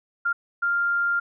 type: tone bursts at uneven times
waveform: sine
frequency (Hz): 1396.9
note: F6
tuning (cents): 0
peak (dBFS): -20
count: 2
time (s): 0.25-0.33 / 0.62-1.2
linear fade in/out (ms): 10
effects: none